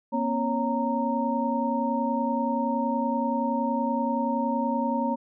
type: tone cluster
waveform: sine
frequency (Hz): 237.4 / 268 / 553 / 926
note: A#3 / C4 / C#5 / A#5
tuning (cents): +32 / +42 / -4 / -12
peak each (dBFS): -27 / -31 / -31 / -28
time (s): 0.12-5.16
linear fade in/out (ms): 20
effects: none